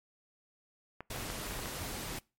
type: clicks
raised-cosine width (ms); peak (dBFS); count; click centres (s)
0.5; -26; 8; 1.006 / 1.161 / 1.208 / 1.301 / 1.468 / 1.509 / 1.591 / 1.658
type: noise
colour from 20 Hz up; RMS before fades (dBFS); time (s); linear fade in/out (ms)
pink; -40; 1.1-2.19; 5
effects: noise-tail reverb RT60 0.3 s tail -24 dB re dry + MP3 64 kbps